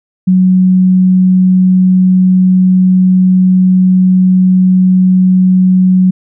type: tone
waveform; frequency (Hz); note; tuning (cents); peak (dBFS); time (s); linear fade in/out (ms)
sine; 185; F#3; 0; -4; 0.27-6.11; 10
effects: none